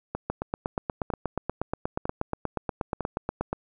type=two click trains; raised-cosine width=1 ms; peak=-13 / -15 dBFS; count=28 / 4; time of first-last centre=0.3-3.53 / 0.15-3.007 s; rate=8.36 / 1.05 Hz; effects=none